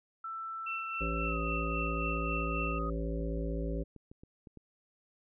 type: tone with pitch glide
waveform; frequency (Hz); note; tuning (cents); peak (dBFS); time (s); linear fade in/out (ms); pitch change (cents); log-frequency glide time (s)
sine; 1330 to 1248.1; E6 to D#6; +15 to +5; -37; 0.24-2.9; 5; -110; 1.23-1.4
type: tone with tremolo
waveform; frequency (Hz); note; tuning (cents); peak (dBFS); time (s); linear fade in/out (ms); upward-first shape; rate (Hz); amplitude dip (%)
sine; 2687; E7; +33; -35; 0.66-2.79; 10; sine; 3.7; 55
type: harmonic tone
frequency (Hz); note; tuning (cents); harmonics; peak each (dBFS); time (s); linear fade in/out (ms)
55.6; A1; +19; 1 / 3 / 5 / 7 / 9 / 10; -34 / -39 / -41 / -42 / -44 / -44; 1-3.84; 20
type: clicks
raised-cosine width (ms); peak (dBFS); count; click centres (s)
3; -37; 7; 3.207 / 3.377 / 3.963 / 4.115 / 4.235 / 4.472 / 4.573
effects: none